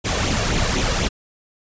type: noise with flanger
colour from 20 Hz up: pink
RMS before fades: -20 dBFS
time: 0.04-1.09 s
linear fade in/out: 20 ms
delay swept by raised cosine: 0.3 to 1.8 ms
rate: 4 Hz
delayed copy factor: +0.55
effects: resampled to 16000 Hz